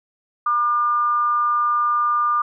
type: tone with frequency modulation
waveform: sine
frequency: 1200 Hz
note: D6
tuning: 37 cents sharp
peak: -16 dBFS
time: 0.46-2.42 s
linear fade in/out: 5 ms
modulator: 240 Hz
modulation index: 0.31
effects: none